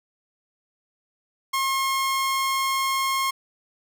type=tone; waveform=sawtooth; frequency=1075 Hz; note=C6; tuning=47 cents sharp; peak=-18 dBFS; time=1.53-3.31 s; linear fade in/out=10 ms; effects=none